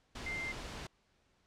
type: tone in noise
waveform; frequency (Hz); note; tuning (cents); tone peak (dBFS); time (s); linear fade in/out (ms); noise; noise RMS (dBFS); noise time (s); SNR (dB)
sine; 2093; C7; 0; -37; 0.26-0.52; 5; pink; -44; 0.15-0.87; +4
effects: pink hiss -73 dBFS RMS until 1.46 s + low-pass 6000 Hz 12 dB/octave